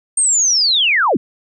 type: linear sweep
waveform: sine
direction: down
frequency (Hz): 8740 to 160.9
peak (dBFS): -11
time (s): 0.17-1.17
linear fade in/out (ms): 5
effects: none